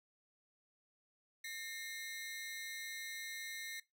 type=ring-modulated tone; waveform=sawtooth; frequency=1975.5 Hz; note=B6; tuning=in tune; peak=-37 dBFS; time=1.44-3.8 s; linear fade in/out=5 ms; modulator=150 Hz; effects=noise-tail reverb RT60 0.2 s tail -20 dB re dry